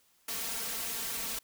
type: noise with comb filter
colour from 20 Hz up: white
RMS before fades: -36 dBFS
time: 0.28-1.39 s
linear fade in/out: 5 ms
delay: 4.4 ms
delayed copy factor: +0.85
effects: white hiss -68 dBFS RMS until 1.43 s